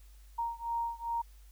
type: beating tone pair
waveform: sine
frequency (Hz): 931 / 933.5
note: A#5 / A#5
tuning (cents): -2 / +2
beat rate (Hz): 2.5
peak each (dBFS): -35 / -36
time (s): 0.38-1.22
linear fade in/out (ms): 10
effects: added 50 Hz sine -52 dBFS peak until 1.51 s + white hiss -66 dBFS RMS until 1.51 s